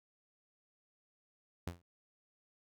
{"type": "tone with exponential decay", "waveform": "sawtooth", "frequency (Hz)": 86.8, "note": "F2", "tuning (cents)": -10, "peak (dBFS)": -31, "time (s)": [1.67, 1.82], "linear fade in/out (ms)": 5, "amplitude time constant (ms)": 32, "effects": []}